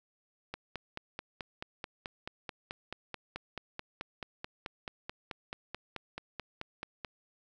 click train, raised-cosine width 0.3 ms, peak -22 dBFS, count 31, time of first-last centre 0.54-7.048 s, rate 4.61 Hz, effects none

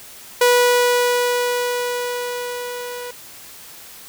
sawtooth tone with level ramp, 489 Hz, B4, 17 cents flat, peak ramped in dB -7 to -25 dBFS, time 0.41-3.11 s, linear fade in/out 5 ms, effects white hiss -40 dBFS RMS until 4.08 s

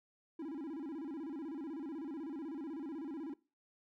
triangle tone with vibrato, 300 Hz, D4, 37 cents sharp, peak -38 dBFS, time 0.39-3.34 s, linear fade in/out 5 ms, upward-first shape square, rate 16 Hz, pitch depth 160 cents each way, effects noise-tail reverb RT60 0.3 s tail -20 dB re dry

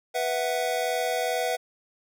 square chord, B suspended fourth, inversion none, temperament just, 493.9 / 658.5 / 740.8 Hz, B4 / E5 / F#5, 0 / -2 / +2 cents, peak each -30 dBFS, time 0.14-1.57 s, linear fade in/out 20 ms, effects none

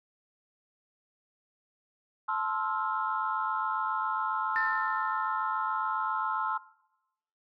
sine chord, F major seventh, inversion first, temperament just, 873.1 / 1047.7 / 1309.6 / 1396.9 Hz, A5 / C6 / E6 / F6, -14 / +2 / -12 / 0 cents, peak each -33 / -32 / -32 / -36 dBFS, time 2.28-6.58 s, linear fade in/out 10 ms
sine tone with exponential decay, 1793 Hz, A6, 32 cents sharp, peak -25 dBFS, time 4.56-6.13 s, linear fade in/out 0 ms, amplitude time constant 340 ms
effects noise-tail reverb RT60 0.9 s tail -19 dB re dry + tanh soft clip ceiling -17 dBFS

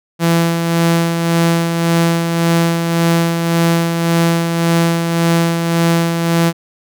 sawtooth tone with tremolo, 167.7 Hz, E3, 30 cents sharp, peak -6 dBFS, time 0.19-6.53 s, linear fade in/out 50 ms, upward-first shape sine, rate 1.8 Hz, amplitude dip 45%, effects none

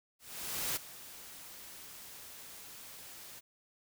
white noise with ADSR envelope, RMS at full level -34 dBFS, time 0.19-3.41 s, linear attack 570 ms, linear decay 15 ms, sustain -16 dB, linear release 27 ms, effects none

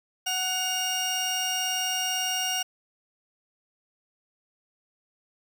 25% pulse tone pair together, 742 / 2834 Hz, F#5 / F7, +5 / +25 cents, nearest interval octave + major seventh, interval 2320 cents, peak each -28 / -23 dBFS, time 0.26-2.63 s, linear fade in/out 10 ms, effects none

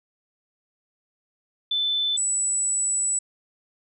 sine tone pair in turn, 3520 / 7902 Hz, A7 / B8, 0 / 0 cents, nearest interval octave + major second, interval 1400 cents, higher second, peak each -21 dBFS, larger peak neither, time 1.71-2.17 / 2.17-3.19 s, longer second, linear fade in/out 5 ms, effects none

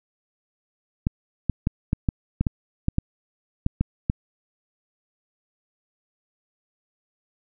clicks, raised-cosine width 5 ms, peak -8 dBFS, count 12, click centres 1.069 / 1.497 / 1.671 / 1.931 / 2.088 / 2.41 / 2.468 / 2.884 / 2.984 / 3.664 / 3.81 / 4.099 s, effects none

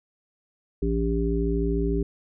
harmonic tone, 56.8 Hz, A#1, 44 cents flat, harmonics 1 / 3 / 5 / 7, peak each -25 / -29 / -29 / -27 dBFS, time 0.82-2.03 s, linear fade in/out 5 ms, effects none

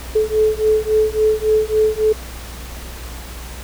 sine beating tone pair, 431 / 434.6 Hz, A4 / A4, -36 / -21 cents, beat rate 3.6 Hz, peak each -16 dBFS, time 0.15-2.13 s, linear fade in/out 10 ms, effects added 60 Hz sine -31 dBFS peak until 3.63 s + pink hiss -35 dBFS RMS until 3.63 s

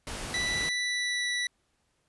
pink noise, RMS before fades -37 dBFS, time 0.07-0.69 s, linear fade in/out 0 ms
25% pulse tone with pitch glide, 1973 to 1959.4 Hz, B6 to B6, -2 to -14 cents, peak -24 dBFS, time 0.34-1.47 s, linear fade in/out 2 ms, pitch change -12 cents, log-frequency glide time 0.83-1.28 s
effects pink hiss -73 dBFS RMS until 2.08 s + resampled to 24000 Hz

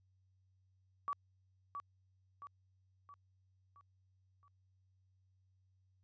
sine tone with echo, 1143 Hz, D6, 47 cents flat, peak -35 dBFS, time 1.08-1.13 s, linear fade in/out 0 ms, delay 670 ms, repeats 5, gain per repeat -6 dB, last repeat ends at 4.48 s, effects added 94 Hz sine -70 dBFS peak until 6.03 s + resampled to 16000 Hz

